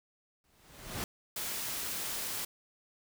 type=noise with exponential growth; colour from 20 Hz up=pink; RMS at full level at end=-34 dBFS; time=0.44-1.04 s; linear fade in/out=1 ms; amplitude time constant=130 ms
type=noise; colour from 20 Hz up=white; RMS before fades=-37 dBFS; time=1.36-2.45 s; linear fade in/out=5 ms
effects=none